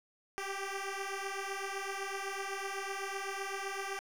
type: beating tone pair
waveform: 10% pulse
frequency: 388.2 / 396.1 Hz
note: G4 / G4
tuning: -17 / +18 cents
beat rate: 7.9 Hz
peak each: -31 dBFS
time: 0.38-3.99 s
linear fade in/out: 0 ms
effects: low-pass 10000 Hz 12 dB/octave + 9-bit